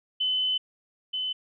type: tone pair in turn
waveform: sine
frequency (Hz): 3029 / 3029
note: F#7 / F#7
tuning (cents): +40 / +40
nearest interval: unison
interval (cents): 0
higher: neither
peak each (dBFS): -23 / -27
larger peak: first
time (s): 0.2-0.58 / 1.13-1.33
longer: first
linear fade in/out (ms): 10
effects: none